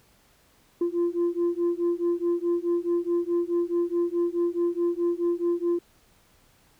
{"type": "beating tone pair", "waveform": "sine", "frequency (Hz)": [343.1, 347.8], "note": ["F4", "F4"], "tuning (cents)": [-31, -7], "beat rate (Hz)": 4.7, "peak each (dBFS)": -24, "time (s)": [0.81, 5.79], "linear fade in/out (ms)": 5, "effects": ["tanh soft clip ceiling -19 dBFS", "pink hiss -61 dBFS RMS until 6.79 s"]}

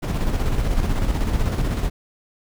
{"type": "noise with tremolo", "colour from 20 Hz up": "brown", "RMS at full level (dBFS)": -19, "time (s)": [0.02, 1.9], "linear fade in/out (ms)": 20, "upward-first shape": "square", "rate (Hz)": 16, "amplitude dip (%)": 40, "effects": []}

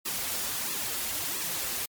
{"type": "noise with flanger", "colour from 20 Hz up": "white", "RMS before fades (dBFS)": -32, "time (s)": [0.05, 1.86], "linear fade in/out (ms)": 10, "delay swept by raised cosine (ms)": [1.3, 7.1], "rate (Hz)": 1.5, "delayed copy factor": -1, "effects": ["MP3 96 kbps"]}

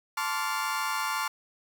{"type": "chord", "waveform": "35% pulse", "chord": "D minor seventh", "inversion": "second", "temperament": "equal with one note detuned", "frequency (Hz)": [880, 1046.5, 1148.5, 1396.9], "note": ["A5", "C6", "D6", "F6"], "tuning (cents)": [0, 0, -39, 0], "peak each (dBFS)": -32, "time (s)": [0.17, 1.28], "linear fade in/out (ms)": 5, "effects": []}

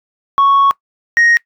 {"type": "tone pair in turn", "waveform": "sine", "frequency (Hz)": [1108.7, 1871.1], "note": ["C#6", "A#6"], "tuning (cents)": [0, 6], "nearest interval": "major sixth", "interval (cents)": 906, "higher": "second", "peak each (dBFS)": -5, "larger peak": "neither", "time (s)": [[0.38, 0.71], [1.17, 1.37]], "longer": "first", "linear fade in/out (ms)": 0, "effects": ["noise-tail reverb RT60 0.1 s tail -23 dB re dry", "tanh soft clip ceiling -5 dBFS"]}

